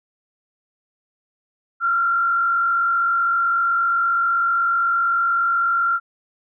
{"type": "tone with frequency modulation", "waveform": "sine", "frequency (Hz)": 1376, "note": "F6", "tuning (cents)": -26, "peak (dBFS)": -16, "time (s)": [1.8, 6], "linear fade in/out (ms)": 50, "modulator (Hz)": 44.3, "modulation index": 0.67, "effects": []}